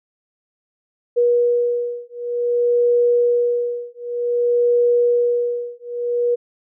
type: beating tone pair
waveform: sine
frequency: 481 / 481.54 Hz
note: B4 / B4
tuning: -46 / -44 cents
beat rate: 0.54 Hz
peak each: -18 dBFS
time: 1.16-6.36 s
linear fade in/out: 20 ms
effects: none